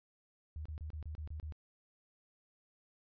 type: tone bursts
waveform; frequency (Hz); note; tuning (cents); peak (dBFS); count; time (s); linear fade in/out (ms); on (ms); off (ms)
sine; 76.9; D#2; -20; -40; 8; 0.56-1.523; 0; 95; 29
effects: resampled to 11025 Hz